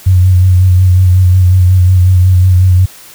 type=tone with vibrato; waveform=sine; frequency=91.6 Hz; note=F#2; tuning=17 cents flat; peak=-3 dBFS; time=0.06-2.86 s; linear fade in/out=10 ms; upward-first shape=sine; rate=5.5 Hz; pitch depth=38 cents each way; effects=white hiss -35 dBFS RMS until 3.14 s